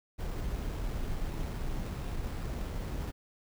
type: noise with sample-and-hold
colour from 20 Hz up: brown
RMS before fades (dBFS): -35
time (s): 0.18-3.12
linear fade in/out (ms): 20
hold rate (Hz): 6300
effects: none